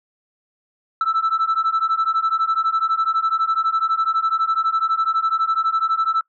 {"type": "beating tone pair", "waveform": "sine", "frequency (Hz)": [1315, 1327], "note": ["E6", "E6"], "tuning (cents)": [-5, 11], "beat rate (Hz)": 12, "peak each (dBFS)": -18, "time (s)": [1.01, 6.21], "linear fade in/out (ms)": 2, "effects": ["noise-tail reverb RT60 0.1 s tail -22 dB re dry", "tanh soft clip ceiling -13 dBFS"]}